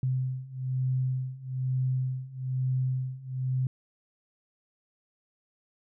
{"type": "beating tone pair", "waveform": "sine", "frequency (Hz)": [128.7, 129.8], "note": ["C3", "C3"], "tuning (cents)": [-28, -13], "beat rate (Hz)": 1.1, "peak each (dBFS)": [-31, -29], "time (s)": [0.03, 3.67], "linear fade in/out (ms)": 2, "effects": []}